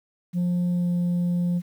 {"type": "tone with pitch glide", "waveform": "sine", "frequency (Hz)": [176.8, 175.48], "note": ["F3", "F3"], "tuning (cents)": [22, 9], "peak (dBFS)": -18, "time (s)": [0.33, 1.62], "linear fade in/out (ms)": 50, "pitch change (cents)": -13, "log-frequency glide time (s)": [0.71, 0.89], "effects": ["tanh soft clip ceiling -20 dBFS", "9-bit"]}